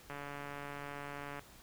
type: click train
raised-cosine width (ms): 0.5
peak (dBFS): -29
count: 186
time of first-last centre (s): 0.1-1.394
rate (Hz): 143
effects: pink hiss -58 dBFS RMS until 1.62 s